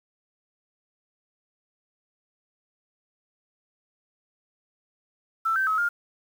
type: tone with pitch steps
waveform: sine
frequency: 1330 / 1551 / 1284 / 1409 Hz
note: E6 / G6 / E6 / F6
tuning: +15 / -19 / -46 / +15 cents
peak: -21 dBFS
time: 5.45-5.89 s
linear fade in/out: 10 ms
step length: 110 ms
effects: 8-bit